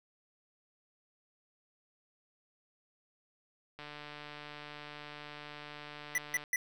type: click train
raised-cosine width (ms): 0.3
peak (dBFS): -30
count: 393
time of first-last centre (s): 3.79-6.439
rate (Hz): 148
type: tone bursts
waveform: square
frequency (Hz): 1975.5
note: B6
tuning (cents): 0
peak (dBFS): -29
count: 3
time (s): 6.15-6.56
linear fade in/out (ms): 2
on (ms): 30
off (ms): 160
effects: none